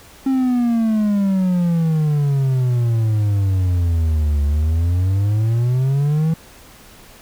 triangle exponential two-way sweep, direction down then up, 270 to 71.2 to 164.2 Hz, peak -12 dBFS, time 0.26-6.34 s, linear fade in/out 5 ms, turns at 4.44 s, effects pink hiss -44 dBFS RMS until 7.21 s

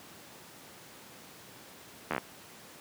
slowing click train, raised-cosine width 0.5 ms, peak -15 dBFS, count 6, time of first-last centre 2.11-2.18 s, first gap 12 ms, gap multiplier 1.08, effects pink hiss -51 dBFS RMS until 2.8 s + high-pass 150 Hz 12 dB/octave

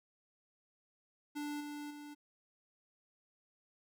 square tone with level steps, 293.7 Hz, D4, in tune, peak -39 / -43 / -48 dBFS, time 1.35-2.15 s, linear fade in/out 20 ms, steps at 1.6 / 1.9 s, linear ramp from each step 10 ms, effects none

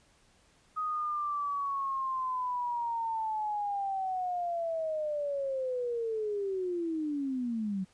sine linear sweep, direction down, 1257 to 183.3 Hz, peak -30 dBFS, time 0.76-7.85 s, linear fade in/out 20 ms, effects pink hiss -65 dBFS RMS until 7.93 s + resampled to 22050 Hz

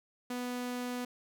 sawtooth tone, 246.9 Hz, B3, in tune, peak -31 dBFS, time 0.3-1.05 s, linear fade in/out 5 ms, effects none

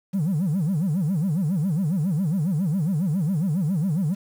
triangle tone with vibrato, 170.3 Hz, F3, 43 cents flat, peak -17 dBFS, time 0.13-4.15 s, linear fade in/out 20 ms, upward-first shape sine, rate 7.3 Hz, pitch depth 290 cents each way, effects tanh soft clip ceiling -16 dBFS + 8-bit

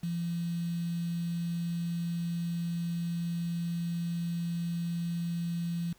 sine tone with quantisation, 170.3 Hz, F3, 43 cents flat, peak -30 dBFS, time 0.03-5.93 s, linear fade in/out 5 ms, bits 8, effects pink hiss -63 dBFS RMS until 5.98 s

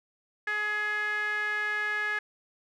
sawtooth tone with band-pass filter, 420.5 Hz, G#4, 22 cents sharp, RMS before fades -30 dBFS, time 0.47-2.19 s, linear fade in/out 5 ms, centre 1800 Hz, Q 9.8, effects none

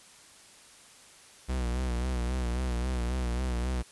45% pulse tone with vibrato, 61.74 Hz, B1, in tune, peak -28 dBFS, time 1.48-3.83 s, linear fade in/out 20 ms, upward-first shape sine, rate 3.7 Hz, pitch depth 74 cents each way, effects white hiss -54 dBFS RMS until 3.91 s + resampled to 24000 Hz

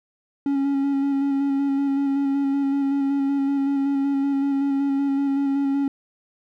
triangle tone with vibrato, 277.2 Hz, C#4, in tune, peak -17 dBFS, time 0.46-5.88 s, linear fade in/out 2 ms, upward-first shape square, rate 5.3 Hz, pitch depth 17 cents each way, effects none

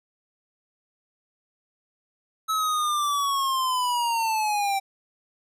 square linear sweep, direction down, 1300 to 775 Hz, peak -23 dBFS, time 2.48-4.8 s, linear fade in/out 20 ms, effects resampled to 32000 Hz

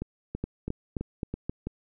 two click trains, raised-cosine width 3 ms, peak -17 / -19 dBFS, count 5 / 6, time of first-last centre 0.44-1.495 / 0.02-1.67 s, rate 3.79 / 3.03 Hz, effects none

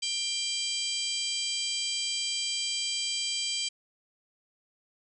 harmonic tone, 791 Hz, G5, 15 cents sharp, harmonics 3 / 4 / 5 / 6 / 7 / 8 / 9 / 10, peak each -38 / -33 / -43 / -34 / -44 / -43 / -44 / -36 dBFS, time 0.02-3.69 s, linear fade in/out 10 ms, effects none

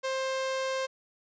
sawtooth tone, 528 Hz, C5, 16 cents sharp, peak -25 dBFS, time 0.03-0.87 s, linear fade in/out 20 ms, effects resampled to 16000 Hz

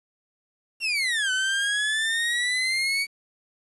30% pulse exponential two-way sweep, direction down then up, 2794 to 1504 to 2262 Hz, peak -20 dBFS, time 0.8-3.07 s, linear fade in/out 50 ms, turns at 1.31 s, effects resampled to 24000 Hz + 9-bit

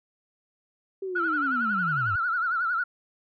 sine linear sweep, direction down, 392 to 89.7 Hz, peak -29 dBFS, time 1.02-2.16 s, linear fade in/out 5 ms
sine tone with vibrato, 1396.9 Hz, F6, in tune, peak -23 dBFS, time 1.15-2.84 s, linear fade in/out 10 ms, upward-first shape triangle, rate 11 Hz, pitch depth 130 cents each way
effects tanh soft clip ceiling -16 dBFS

